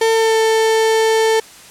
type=tone with pitch glide; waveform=35% pulse; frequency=450 to 444.1 Hz; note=A4 to A4; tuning=+39 to +16 cents; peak=-10 dBFS; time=0.01-1.4 s; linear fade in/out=5 ms; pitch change=-23 cents; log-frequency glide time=0.11-0.38 s; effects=white hiss -40 dBFS RMS until 1.7 s + low-pass 10000 Hz 12 dB/octave